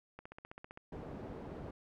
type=click train; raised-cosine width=0.5 ms; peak=-33 dBFS; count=10; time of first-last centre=0.19-0.774 s; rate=15.4 Hz
type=low-pass noise; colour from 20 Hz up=white; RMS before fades=-46 dBFS; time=0.92-1.71 s; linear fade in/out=5 ms; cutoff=470 Hz; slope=12 dB/octave
effects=none